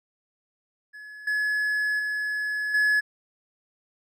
triangle tone with level steps, 1700 Hz, G#6, 40 cents sharp, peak -38 / -21 / -24 / -17 dBFS, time 0.93-3.01 s, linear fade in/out 20 ms, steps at 1.27 / 1.99 / 2.74 s, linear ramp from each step 5 ms, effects none

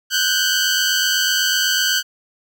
15% pulse tone pair together, 1480 / 1568 Hz, F#6 / G6, 0 / 0 cents, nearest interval minor second, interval 100 cents, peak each -12 dBFS, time 0.1-2.03 s, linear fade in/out 50 ms, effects none

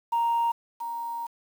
sine tone pair in turn, 932.3 / 932.3 Hz, A#5 / A#5, 0 / 0 cents, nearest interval unison, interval 0 cents, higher neither, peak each -20 / -30 dBFS, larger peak first, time 0.12-0.52 / 0.8-1.27 s, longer second, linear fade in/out 10 ms, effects tanh soft clip ceiling -19 dBFS + 8-bit

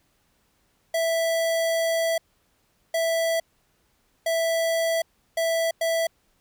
square tone bursts at uneven times, 659.3 Hz, E5, in tune, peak -22 dBFS, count 5, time 0.94-2.18 / 2.94-3.4 / 4.26-5.02 / 5.37-5.71 / 5.81-6.07 s, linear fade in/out 5 ms, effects pink hiss -67 dBFS RMS until 6.4 s

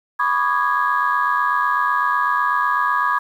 sine tone cluster, 989 / 1125 / 1213 / 1656 Hz, B5 / C#6 / D#6 / G#6, +2 / +25 / -44 / -5 cents, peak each -21 dBFS, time 0.19-3.19 s, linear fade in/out 10 ms, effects tanh soft clip ceiling -7 dBFS + 8-bit

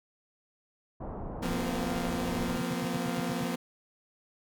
pink low-pass noise, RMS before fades -38 dBFS, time 1-2.58 s, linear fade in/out 10 ms, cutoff 970 Hz, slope 24 dB/octave
sawtooth chord, F suspended fourth, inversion none, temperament equal with one note detuned, 174.61 / 233.1 / 255.2 Hz, F3 / Bb3 / C4, 0 / 0 / -43 cents, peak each -31 dBFS, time 1.42-3.56 s, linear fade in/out 10 ms
sine tone bursts, 143.2 Hz, D3, 43 cents flat, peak -33 dBFS, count 8, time 2.59-3.438 s, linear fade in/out 2 ms, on 29 ms, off 88 ms
effects none

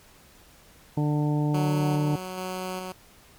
harmonic tone, 148.7 Hz, D3, 22 cents sharp, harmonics 1 / 2 / 3 / 4 / 5 / 6, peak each -23 / -27 / -36 / -38 / -39 / -37 dBFS, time 0.97-2.16 s, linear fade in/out 5 ms
10% pulse tone with tremolo, 185 Hz, F#3, in tune, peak -22 dBFS, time 1.54-2.92 s, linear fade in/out 2 ms, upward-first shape square, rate 1.2 Hz, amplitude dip 30%
effects pink hiss -54 dBFS RMS until 3.38 s + MP3 96 kbps

